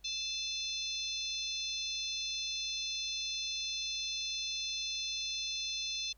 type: harmonic tone with a mistuned harmonic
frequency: 877 Hz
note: A5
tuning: 6 cents flat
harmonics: 3 / 4 / 5 / 6 / 7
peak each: -43 / -39 / -40 / -45 / -43 dBFS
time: 0.04-6.13 s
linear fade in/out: 10 ms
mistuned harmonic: 5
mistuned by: -88 cents
effects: added 50 Hz sine -60 dBFS peak until 6.17 s + pink hiss -71 dBFS RMS until 6.17 s